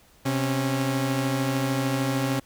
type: tone pair together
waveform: sawtooth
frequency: 130.3 / 273.9 Hz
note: C3 / C#4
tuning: -7 / -21 cents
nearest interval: octave + minor second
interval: 1286 cents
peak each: -22 dBFS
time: 0.25-2.4 s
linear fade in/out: 10 ms
effects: pink hiss -57 dBFS RMS until 2.45 s